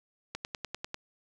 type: click train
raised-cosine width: 0.2 ms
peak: -18 dBFS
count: 7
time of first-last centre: 0.35-0.944 s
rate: 10.1 Hz
effects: none